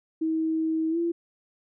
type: tone with pitch glide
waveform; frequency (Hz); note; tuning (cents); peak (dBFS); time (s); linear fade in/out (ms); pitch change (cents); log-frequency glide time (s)
sine; 320 to 339; D#4 to E4; +49 to +49; -23; 0.21-1.12; 10; +100; 0.9-0.98
effects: none